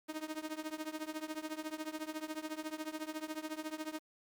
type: tone with tremolo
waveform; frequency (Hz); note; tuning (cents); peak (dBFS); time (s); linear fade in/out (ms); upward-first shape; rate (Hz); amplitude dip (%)
sawtooth; 311.1; D#4; 0; -32; 0.08-4; 20; triangle; 14; 95
effects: 10-bit